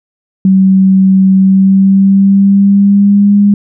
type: tone with pitch glide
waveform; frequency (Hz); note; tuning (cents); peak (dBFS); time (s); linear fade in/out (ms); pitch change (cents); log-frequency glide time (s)
sine; 190.7 to 203.2; G3 to G#3; -47 to -38; -3; 0.45-3.54; 2; +109; 1.36-3.36
effects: none